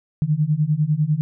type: beating tone pair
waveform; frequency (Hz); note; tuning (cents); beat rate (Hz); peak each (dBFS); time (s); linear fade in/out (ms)
sine; 146.83 / 156.83; D3 / D#3; 0 / +14; 10; -20 / -19; 0.22-1.21; 0
effects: none